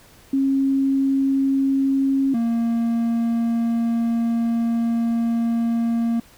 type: tone pair in turn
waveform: sine / triangle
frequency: 271.2 / 231.7 Hz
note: C#4 / A#3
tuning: -38 / -10 cents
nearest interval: minor third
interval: 272 cents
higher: first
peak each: -16 dBFS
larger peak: neither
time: 0.33-2.34 / 2.34-6.2 s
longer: second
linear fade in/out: 5 ms
effects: pink hiss -50 dBFS RMS until 6.37 s